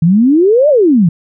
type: exponential two-way sweep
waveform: sine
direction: up then down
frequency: 155.56 to 622.3 to 155.56 Hz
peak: -5 dBFS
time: 0.02-1.09 s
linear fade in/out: 5 ms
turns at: 0.69 s
effects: none